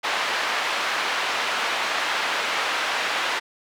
pink band-pass noise, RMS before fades -25 dBFS, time 0.03-3.4 s, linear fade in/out 20 ms, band 890 to 3300 Hz, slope 12 dB/octave, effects none

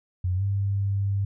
sine tone with pitch glide, 91 to 99.24 Hz, F#2 to G2, -28 to +22 cents, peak -22 dBFS, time 0.24-1.25 s, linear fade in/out 5 ms, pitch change +150 cents, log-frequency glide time 0.35-0.43 s, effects none

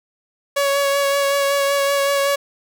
sawtooth tone with vibrato, 560 Hz, C#5, 18 cents sharp, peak -12 dBFS, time 0.56-2.36 s, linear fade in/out 10 ms, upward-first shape sine, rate 5.3 Hz, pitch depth 16 cents each way, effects none

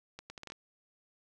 accelerating click train, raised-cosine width 0.2 ms, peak -27 dBFS, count 7, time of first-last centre 0.19-0.521 s, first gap 110 ms, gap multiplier 0.71, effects none

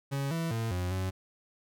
40% pulse tone with pitch steps, 138.5 / 165.1 / 113.5 / 89.8 / 93.8 Hz, C#3 / E3 / A#2 / F2 / F#2, -1 / +3 / -46 / +49 / +24 cents, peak -29 dBFS, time 0.11-1.11 s, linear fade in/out 20 ms, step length 200 ms, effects none

